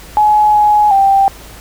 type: tone with pitch steps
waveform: sine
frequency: 845 / 839 / 785 Hz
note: G#5 / G#5 / G5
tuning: +30 / +17 / +2 cents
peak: -6 dBFS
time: 0.17-1.28 s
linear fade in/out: 0 ms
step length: 370 ms
effects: added 53 Hz sine -36 dBFS peak until 1.6 s + pink hiss -36 dBFS RMS until 1.6 s

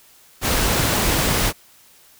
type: noise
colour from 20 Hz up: pink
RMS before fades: -19 dBFS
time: 0.41-1.53 s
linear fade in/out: 50 ms
effects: white hiss -51 dBFS RMS until 2.19 s

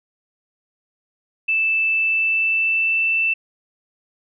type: tone with pitch glide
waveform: sine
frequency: 2640 to 2661 Hz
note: E7 to E7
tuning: +2 to +16 cents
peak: -16 dBFS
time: 1.48-3.34 s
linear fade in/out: 10 ms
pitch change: +14 cents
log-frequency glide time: 1.9-3.05 s
effects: none

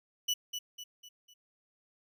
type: tone with echo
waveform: 30% pulse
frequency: 2960 Hz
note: F#7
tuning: in tune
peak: -25 dBFS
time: 0.28-0.34 s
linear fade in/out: 10 ms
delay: 250 ms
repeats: 4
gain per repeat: -7 dB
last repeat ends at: 1.34 s
effects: none

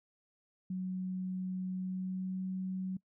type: tone with pitch glide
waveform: sine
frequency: 185.3 to 187.24 Hz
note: F#3 to F#3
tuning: +3 to +21 cents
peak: -34 dBFS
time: 0.7-2.97 s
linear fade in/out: 5 ms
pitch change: +18 cents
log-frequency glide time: 1.73-2.44 s
effects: noise-tail reverb RT60 0.1 s tail -23 dB re dry

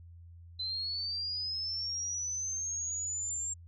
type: linear sweep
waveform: sine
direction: up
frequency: 4025 to 7459 Hz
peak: -33 dBFS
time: 0.59-3.54 s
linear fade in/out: 10 ms
effects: added 85 Hz sine -49 dBFS peak until 3.67 s

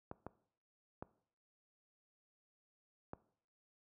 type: clicks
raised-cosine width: 1 ms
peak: -30 dBFS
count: 4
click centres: 0.114 / 0.266 / 1.025 / 3.134 s
effects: noise-tail reverb RT60 0.6 s tail -19 dB re dry + high-pass 60 Hz 12 dB/octave

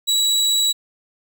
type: tone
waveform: 30% pulse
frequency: 3905 Hz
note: B7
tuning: 20 cents flat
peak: -13 dBFS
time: 0.07-0.73 s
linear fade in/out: 20 ms
effects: none

